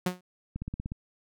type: tone with exponential decay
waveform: sawtooth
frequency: 181.2 Hz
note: F#3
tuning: 36 cents flat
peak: -19 dBFS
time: 0.06-0.21 s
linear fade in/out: 5 ms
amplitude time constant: 32 ms
type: click train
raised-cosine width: 5 ms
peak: -22 dBFS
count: 7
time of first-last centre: 0.56-0.919 s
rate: 16.7 Hz
effects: none